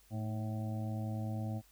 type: harmonic tone with a mistuned harmonic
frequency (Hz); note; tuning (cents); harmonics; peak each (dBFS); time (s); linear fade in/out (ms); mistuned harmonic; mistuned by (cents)
109.3; A2; -11; 1 / 2 / 3 / 5 / 6 / 7; -36 / -41 / -48 / -51 / -51 / -50; 0.1-1.62; 50; 3; -61
effects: added 50 Hz sine -66 dBFS peak until 1.71 s + white hiss -66 dBFS RMS until 1.71 s